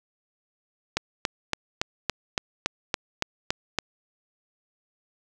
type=click train; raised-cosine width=0.2 ms; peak=-6 dBFS; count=11; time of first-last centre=0.97-3.787 s; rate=3.55 Hz; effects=none